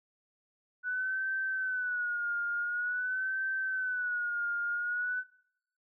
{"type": "tone with vibrato", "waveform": "sine", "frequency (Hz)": 1480, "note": "F#6", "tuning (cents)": 0, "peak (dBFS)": -30, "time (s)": [0.83, 5.24], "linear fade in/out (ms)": 50, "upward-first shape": "sine", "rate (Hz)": 0.47, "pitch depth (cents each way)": 81, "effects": ["noise-tail reverb RT60 0.8 s tail -24 dB re dry"]}